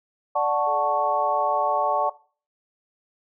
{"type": "chord", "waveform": "sine", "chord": "D major seventh", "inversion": "none", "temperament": "equal", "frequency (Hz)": [587.3, 740, 880, 1108.7], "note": ["D5", "F#5", "A5", "C#6"], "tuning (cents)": [0, 0, 0, 0], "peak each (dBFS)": -25, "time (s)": [0.35, 2.1], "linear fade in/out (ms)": 10}
{"type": "tone with vibrato", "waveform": "sine", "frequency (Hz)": 428.1, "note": "A4", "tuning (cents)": -47, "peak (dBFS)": -35, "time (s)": [0.66, 2.09], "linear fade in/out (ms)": 20, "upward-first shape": "triangle", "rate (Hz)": 6, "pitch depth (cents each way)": 23}
{"effects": ["noise-tail reverb RT60 0.4 s tail -19 dB re dry"]}